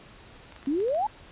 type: clicks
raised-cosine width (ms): 0.3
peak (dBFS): -31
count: 7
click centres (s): 0.523 / 0.563 / 0.629 / 0.661 / 0.803 / 0.883 / 0.947
type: exponential sweep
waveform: sine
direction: up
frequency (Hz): 261.6 to 894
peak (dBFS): -23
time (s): 0.67-1.07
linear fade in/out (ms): 5
effects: pink hiss -50 dBFS RMS until 1.31 s + resampled to 8000 Hz